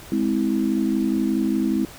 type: chord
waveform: sine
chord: Ab augmented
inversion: none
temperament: just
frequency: 207.7 / 259.6 / 324.5 Hz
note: Ab3 / C4 / E4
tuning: 0 / -13 / -27 cents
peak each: -23 dBFS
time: 0.12-1.85 s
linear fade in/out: 2 ms
effects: pink hiss -42 dBFS RMS until 1.98 s